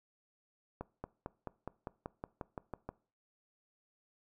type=accelerating click train; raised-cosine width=1 ms; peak=-26 dBFS; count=12; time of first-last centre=0.81-2.89 s; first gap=230 ms; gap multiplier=0.96; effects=noise-tail reverb RT60 0.4 s tail -21 dB re dry